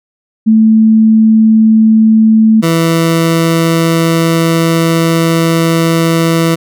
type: tone pair in turn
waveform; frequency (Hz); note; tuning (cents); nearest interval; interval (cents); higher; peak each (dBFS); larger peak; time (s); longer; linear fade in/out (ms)
sine / 20% pulse; 220.2 / 164.96; A3 / E3; +2 / +2; perfect fourth; 500; first; -3; neither; 0.46-2.62 / 2.62-6.56; second; 20
effects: none